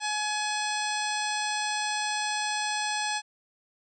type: harmonic tone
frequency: 845 Hz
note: G#5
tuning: 30 cents sharp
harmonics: 1 / 2 / 3 / 4 / 5 / 6 / 7 / 9 / 10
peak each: -31 / -34 / -36 / -37 / -38 / -39 / -39 / -41 / -41 dBFS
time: 0-3.22 s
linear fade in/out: 50 ms
effects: none